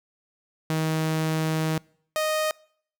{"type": "tone pair in turn", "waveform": "sawtooth", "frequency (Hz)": [158.4, 620.9], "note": ["D#3", "D#5"], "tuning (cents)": [31, -4], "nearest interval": "2 octaves", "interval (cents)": 2365, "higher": "second", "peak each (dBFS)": [-19, -19], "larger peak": "neither", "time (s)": [[0.7, 1.78], [2.16, 2.51]], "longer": "first", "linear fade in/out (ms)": 0, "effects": ["noise-tail reverb RT60 0.6 s tail -25 dB re dry"]}